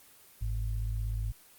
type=tone pair together; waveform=sine; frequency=50.26 / 106.5 Hz; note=G1 / G#2; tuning=+44 / +44 cents; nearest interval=octave + minor second; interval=1300 cents; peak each=-31 / -35 dBFS; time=0.41-1.32 s; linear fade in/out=10 ms; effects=white hiss -57 dBFS RMS until 1.58 s + Opus 24 kbps